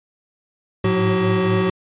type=tone cluster; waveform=square; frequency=106.4 / 110.7 / 182.2 / 378 Hz; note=G#2 / A2 / F#3 / F#4; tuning=+42 / +11 / -26 / +37 cents; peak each=-26 / -25 / -21 / -20 dBFS; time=0.84-1.7 s; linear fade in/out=5 ms; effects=resampled to 8000 Hz